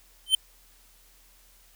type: tone with exponential growth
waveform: square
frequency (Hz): 3097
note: G7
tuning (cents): -22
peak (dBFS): -14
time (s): 0.26-0.35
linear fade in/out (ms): 5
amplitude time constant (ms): 18
effects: added 40 Hz sine -59 dBFS peak until 1.75 s + white hiss -59 dBFS RMS until 1.75 s